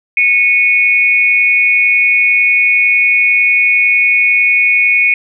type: tone pair together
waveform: sine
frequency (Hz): 2201 / 2470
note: C#7 / D#7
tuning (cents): -13 / -13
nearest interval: major second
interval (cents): 200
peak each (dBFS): -10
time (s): 0.17-5.14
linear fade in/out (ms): 2
effects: none